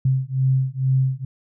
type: beating tone pair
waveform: sine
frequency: 130.81 / 133.01 Hz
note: C3 / C3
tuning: 0 / +29 cents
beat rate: 2.2 Hz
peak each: -20 dBFS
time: 0.05-1.25 s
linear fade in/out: 5 ms
effects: none